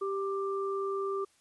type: tone pair together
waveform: sine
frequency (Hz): 392 / 1181.8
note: G4 / D6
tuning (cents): 0 / +10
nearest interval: octave + perfect fifth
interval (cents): 1910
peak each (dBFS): -31 / -36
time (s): 0.01-1.25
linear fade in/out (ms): 10
effects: white hiss -67 dBFS RMS until 1.4 s + resampled to 24000 Hz